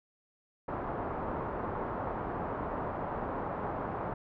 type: low-pass noise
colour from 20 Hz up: white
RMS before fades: -36 dBFS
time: 0.68-4.14 s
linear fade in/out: 5 ms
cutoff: 1100 Hz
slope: 24 dB/octave
effects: none